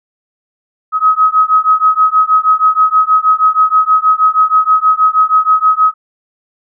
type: beating tone pair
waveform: sine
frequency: 1268 / 1274.3 Hz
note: D#6 / D#6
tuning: +32 / +41 cents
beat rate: 6.3 Hz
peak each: -10 dBFS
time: 0.92-5.94 s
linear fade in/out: 50 ms
effects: none